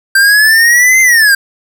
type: exponential two-way sweep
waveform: square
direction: up then down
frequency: 1568 to 2093 to 1568 Hz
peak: -5 dBFS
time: 0.15-1.35 s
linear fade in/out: 5 ms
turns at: 1.01 s
effects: none